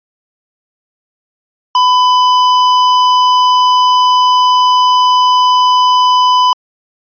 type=tone; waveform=square; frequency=1001 Hz; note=B5; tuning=23 cents sharp; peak=-7 dBFS; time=1.75-6.53 s; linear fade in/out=2 ms; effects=resampled to 11025 Hz